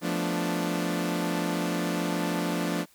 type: chord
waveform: sawtooth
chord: B half-diminished seventh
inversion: second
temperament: equal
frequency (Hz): 174.61 / 220 / 246.9 / 293.7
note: F3 / A3 / B3 / D4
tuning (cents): 0 / 0 / 0 / 0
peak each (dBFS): -26 / -30 / -32 / -27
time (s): 0.01-2.86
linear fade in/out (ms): 50
effects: white hiss -60 dBFS RMS until 2.94 s